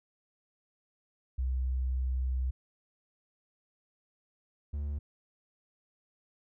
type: tone pair in turn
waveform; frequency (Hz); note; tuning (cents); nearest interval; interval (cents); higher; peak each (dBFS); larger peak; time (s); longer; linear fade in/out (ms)
sine / triangle; 64 / 72.59; C2 / D2; -38 / -20; major second; 218; second; -28 / -30; first; 1.38-2.51 / 4.73-4.99; first; 10
effects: none